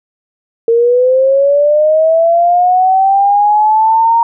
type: linear sweep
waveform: sine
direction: up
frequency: 456.5 to 932.3 Hz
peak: -6 dBFS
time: 0.68-4.23 s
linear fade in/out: 2 ms
effects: none